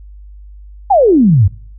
sine exponential sweep, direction down, 849 to 87.31 Hz, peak -5 dBFS, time 0.9-1.48 s, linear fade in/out 10 ms, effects noise-tail reverb RT60 0.5 s tail -21 dB re dry + added 50 Hz sine -32 dBFS peak until 1.78 s

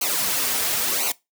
white noise with flanger, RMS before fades -23 dBFS, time 0.01-1.12 s, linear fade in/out 5 ms, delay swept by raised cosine 0.56 to 5.96 ms, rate 0.96 Hz, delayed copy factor -0.9, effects noise-tail reverb RT60 0.2 s tail -21 dB re dry + high-pass 150 Hz 12 dB/octave

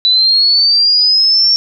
sine linear sweep, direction up, 3951 to 5500 Hz, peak -7 dBFS, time 0.05-1.56 s, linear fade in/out 0 ms, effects none

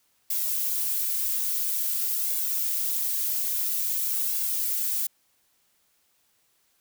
violet noise with flanger, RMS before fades -27 dBFS, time 0.3-5.07 s, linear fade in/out 5 ms, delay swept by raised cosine 1.6 to 6 ms, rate 0.49 Hz, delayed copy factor -0.75, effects white hiss -68 dBFS RMS until 6.8 s

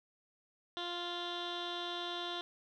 15% pulse tone with low-pass filter, 349.2 Hz, F4, in tune, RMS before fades -40 dBFS, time 0.77-2.41 s, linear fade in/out 0 ms, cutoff 3600 Hz, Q 5, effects none

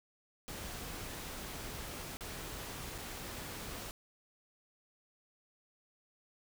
pink noise with dropouts, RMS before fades -44 dBFS, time 0.48-3.91 s, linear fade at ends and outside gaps 0 ms, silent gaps 2.17-2.208 / 2.98-2.984 s, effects none

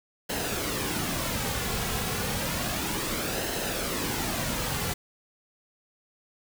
pink noise with flanger, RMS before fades -30 dBFS, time 0.29-4.94 s, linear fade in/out 10 ms, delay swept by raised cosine 0.85 to 3.35 ms, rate 0.31 Hz, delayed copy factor -0.5, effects none

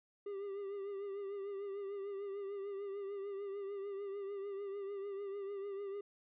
triangle tone with vibrato, 398.7 Hz, G4, 29 cents sharp, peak -38 dBFS, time 0.26-6.01 s, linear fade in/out 5 ms, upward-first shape triangle, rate 6.7 Hz, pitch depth 56 cents each way, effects resampled to 8000 Hz

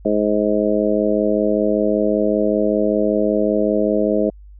harmonic tone, 105.2 Hz, G#2, 23 cents sharp, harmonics 2 / 3 / 4 / 5 / 6, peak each -21 / -21 / -21 / -21 / -21 dBFS, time 0.05-4.3 s, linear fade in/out 5 ms, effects added 50 Hz sine -38 dBFS peak until 4.59 s

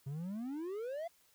triangle exponential sweep, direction up, 131.6 to 698.5 Hz, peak -36 dBFS, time 0.06-1.08 s, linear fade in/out 10 ms, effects white hiss -69 dBFS RMS until 1.34 s

